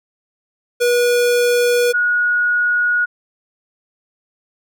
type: tone pair in turn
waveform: square / sine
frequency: 484.3 / 1451.3 Hz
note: B4 / F#6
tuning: -34 / -34 cents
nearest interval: octave + perfect fifth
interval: 1900 cents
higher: second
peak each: -13 dBFS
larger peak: neither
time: 0.8-1.93 / 1.93-3.06 s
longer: neither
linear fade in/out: 20 ms
effects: none

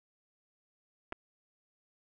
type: clicks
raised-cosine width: 0.5 ms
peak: -24 dBFS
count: 2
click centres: 1.123 / 1.126 s
effects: none

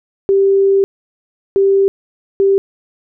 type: tone bursts at uneven times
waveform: sine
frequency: 392 Hz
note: G4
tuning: in tune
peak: -8 dBFS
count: 3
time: 0.29-0.84 / 1.56-1.88 / 2.4-2.58 s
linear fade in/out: 0 ms
effects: none

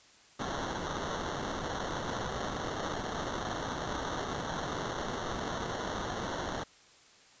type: noise with sample-and-hold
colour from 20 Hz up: white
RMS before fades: -36 dBFS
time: 0.39-6.64 s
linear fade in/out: 10 ms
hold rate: 2450 Hz
effects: white hiss -59 dBFS RMS until 7.4 s + resampled to 16000 Hz

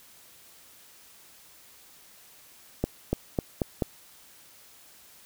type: accelerating click train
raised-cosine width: 2 ms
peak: -11 dBFS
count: 5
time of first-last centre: 2.84-3.822 s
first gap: 290 ms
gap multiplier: 0.89
effects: white hiss -54 dBFS RMS until 5.25 s

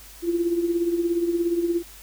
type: tone with tremolo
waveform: sine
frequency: 342.3 Hz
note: F4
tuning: 35 cents flat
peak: -17 dBFS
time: 0.22-1.83 s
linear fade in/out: 50 ms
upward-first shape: triangle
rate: 17 Hz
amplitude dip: 70%
effects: added 50 Hz sine -48 dBFS peak until 2.02 s + white hiss -46 dBFS RMS until 2.02 s

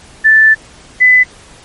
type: tone pair in turn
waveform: sine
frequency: 1760 / 2005 Hz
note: A6 / B6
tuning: 0 / +26 cents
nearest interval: major second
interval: 226 cents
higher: second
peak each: -3 dBFS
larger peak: neither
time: 0.24-0.55 / 1-1.24 s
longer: first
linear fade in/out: 20 ms
effects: pink hiss -39 dBFS RMS until 1.64 s + MP3 48 kbps

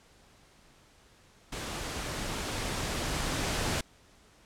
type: noise with level ramp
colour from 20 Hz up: pink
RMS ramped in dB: -37 to -30 dBFS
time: 1.52-3.81 s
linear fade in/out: 5 ms
effects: pink hiss -60 dBFS RMS until 4.45 s + low-pass 9000 Hz 12 dB/octave

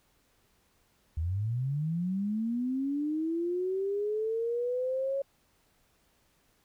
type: linear sweep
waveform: sine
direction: up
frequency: 75.4 to 554.4 Hz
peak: -28 dBFS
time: 1.17-5.22 s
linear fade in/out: 5 ms
effects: pink hiss -69 dBFS RMS until 6.64 s

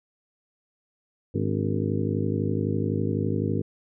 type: harmonic tone with a mistuned harmonic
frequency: 51.91 Hz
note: G#1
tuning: in tune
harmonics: 2 / 3 / 4 / 5 / 6 / 7 / 8 / 9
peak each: -28 / -30 / -31 / -32 / -33 / -33 / -34 / -35 dBFS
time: 1.34-3.62 s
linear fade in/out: 10 ms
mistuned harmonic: 6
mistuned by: -99 cents
effects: none

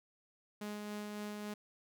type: tone with tremolo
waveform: sawtooth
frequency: 208.6 Hz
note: G#3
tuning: 8 cents sharp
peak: -36 dBFS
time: 0.61-1.54 s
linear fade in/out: 5 ms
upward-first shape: sine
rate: 3.6 Hz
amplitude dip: 25%
effects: none

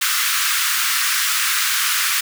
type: high-pass noise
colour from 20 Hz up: pink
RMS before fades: -19 dBFS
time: 0.01-2.21 s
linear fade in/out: 10 ms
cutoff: 1200 Hz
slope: 48 dB/octave
effects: none

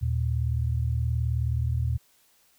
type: tone pair together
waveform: sine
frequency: 78.29 / 117.3 Hz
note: D#2 / A#2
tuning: +11 / +11 cents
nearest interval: perfect fifth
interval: 700 cents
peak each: -26 dBFS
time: 0.01-1.98 s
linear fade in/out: 20 ms
effects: white hiss -63 dBFS RMS until 2.58 s

